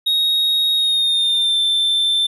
triangle tone with pitch glide, 3759 to 3554 Hz, A#7 to A7, +14 to +17 cents, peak -13 dBFS, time 0.06-2.27 s, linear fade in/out 10 ms, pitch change -97 cents, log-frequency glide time 0.75-1.59 s, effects none

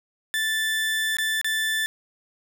30% pulse tone with dropouts, 1760 Hz, A6, in tune, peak -20 dBFS, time 0.34-1.86 s, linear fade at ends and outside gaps 0 ms, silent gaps 1.169-1.185 / 1.414-1.445 s, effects none

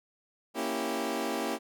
20% pulse chord, A# diminished seventh, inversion none, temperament equal, 233.1 / 277.2 / 329.6 / 392 Hz, A#3 / C#4 / E4 / G4, 0 / 0 / 0 / 0 cents, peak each -31 dBFS, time 0.54-1.59 s, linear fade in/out 50 ms, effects none

